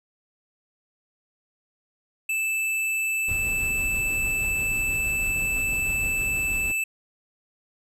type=tone; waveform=square; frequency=2635 Hz; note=E7; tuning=1 cent flat; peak=-24 dBFS; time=2.29-6.84 s; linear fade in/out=5 ms
type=noise with tremolo; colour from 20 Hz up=brown; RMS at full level=-32 dBFS; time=3.28-6.72 s; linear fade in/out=5 ms; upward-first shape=triangle; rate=6.2 Hz; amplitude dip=30%
effects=resampled to 32000 Hz